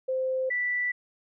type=tone pair in turn; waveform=sine; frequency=520 / 1970.1 Hz; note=C5 / B6; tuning=-11 / -5 cents; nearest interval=octave + major seventh; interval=2306 cents; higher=second; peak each=-25 dBFS; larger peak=neither; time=0.08-0.5 / 0.5-0.92 s; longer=neither; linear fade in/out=10 ms; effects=none